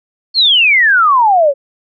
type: exponential sweep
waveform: sine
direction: down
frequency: 4437 to 533 Hz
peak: -6 dBFS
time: 0.34-1.54 s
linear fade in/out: 50 ms
effects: none